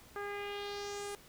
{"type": "tone with low-pass filter sweep", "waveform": "sawtooth", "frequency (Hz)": 406.4, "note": "G#4", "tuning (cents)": -38, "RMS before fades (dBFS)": -41, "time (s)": [0.16, 1.15], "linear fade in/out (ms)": 0, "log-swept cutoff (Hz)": [1500, 10000], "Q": 2.6, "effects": ["pink hiss -58 dBFS RMS until 1.28 s"]}